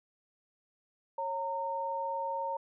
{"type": "tone pair together", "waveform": "sine", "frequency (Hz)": [548.2, 918], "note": ["C#5", "A#5"], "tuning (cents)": [-19, -27], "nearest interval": "major sixth", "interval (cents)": 892, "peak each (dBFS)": [-37, -33], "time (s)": [1.18, 2.57], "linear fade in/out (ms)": 5, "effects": []}